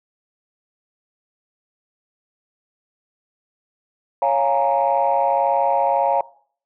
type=chord; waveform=sine; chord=Bb minor seventh; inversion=first; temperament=equal; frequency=554.4 / 698.5 / 830.6 / 932.3 Hz; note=Db5 / F5 / Ab5 / Bb5; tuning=0 / 0 / 0 / 0 cents; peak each=-20 dBFS; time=4.22-6.21 s; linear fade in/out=2 ms; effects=noise-tail reverb RT60 0.5 s tail -20 dB re dry + tanh soft clip ceiling -8 dBFS